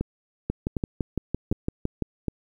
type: two click trains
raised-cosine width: 3 ms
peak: -13 / -12 dBFS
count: 4 / 10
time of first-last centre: 0.01-2.283 / 0.5-2.023 s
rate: 1.32 / 5.91 Hz
effects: 9-bit